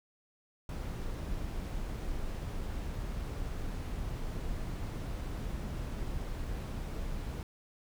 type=noise; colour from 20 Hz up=brown; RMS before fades=-37 dBFS; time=0.69-7.43 s; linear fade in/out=2 ms; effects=none